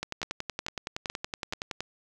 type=two click trains; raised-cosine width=0.2 ms; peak=-15 / -15 dBFS; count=20 / 4; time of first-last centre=0.03-1.806 / 0.23-1.534 s; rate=10.7 / 2.3 Hz; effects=none